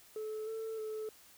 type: tone with pitch steps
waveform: sine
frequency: 432.7 / 444.7 / 433.7 Hz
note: A4 / A4 / A4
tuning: -29 / +18 / -25 cents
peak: -35 dBFS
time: 0.16-1.09 s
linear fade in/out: 2 ms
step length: 310 ms
effects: tanh soft clip ceiling -36 dBFS + white hiss -60 dBFS RMS until 1.37 s